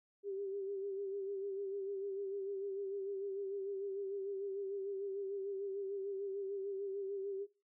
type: tone with vibrato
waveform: sine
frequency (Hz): 393.8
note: G4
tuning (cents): +8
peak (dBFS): -38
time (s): 0.23-7.47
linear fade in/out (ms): 50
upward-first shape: sine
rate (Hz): 6.7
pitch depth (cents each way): 47
effects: noise-tail reverb RT60 0.3 s tail -20 dB re dry